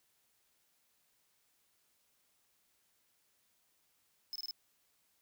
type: tone bursts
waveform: square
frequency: 5210 Hz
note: E8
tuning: 21 cents flat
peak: -39 dBFS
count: 4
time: 4.33-4.509 s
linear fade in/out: 0 ms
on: 26 ms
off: 25 ms
effects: white hiss -75 dBFS RMS until 5.21 s